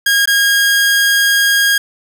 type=tone with dropouts; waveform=sawtooth; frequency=1630 Hz; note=G#6; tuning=33 cents flat; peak=-6 dBFS; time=0.06-1.78 s; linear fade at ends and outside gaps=5 ms; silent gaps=0.257-0.274 s; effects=none